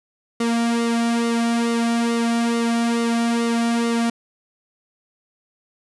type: tone with flanger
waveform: sawtooth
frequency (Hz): 233.1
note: A#3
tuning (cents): 0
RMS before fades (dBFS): -20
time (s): 0.4-4.1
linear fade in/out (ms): 5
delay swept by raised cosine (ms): 1.2 to 2.4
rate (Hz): 2.3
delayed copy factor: -0.7
effects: resampled to 24000 Hz